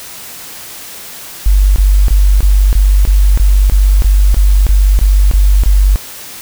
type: tone bursts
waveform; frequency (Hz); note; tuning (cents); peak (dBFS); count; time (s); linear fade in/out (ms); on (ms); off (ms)
sine; 48.66; G1; -12; -4; 14; 1.46-5.959; 0; 300; 23
effects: white hiss -29 dBFS RMS until 6.41 s